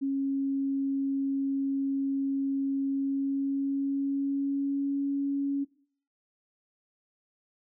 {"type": "tone with pitch glide", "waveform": "sine", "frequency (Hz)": [273.7, 279.3], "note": ["C#4", "C#4"], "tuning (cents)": [-22, 13], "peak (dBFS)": -26, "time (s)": [0.01, 5.65], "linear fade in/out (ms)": 20, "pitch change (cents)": 35, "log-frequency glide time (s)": [2.86, 5.01], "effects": ["noise-tail reverb RT60 0.5 s tail -19 dB re dry"]}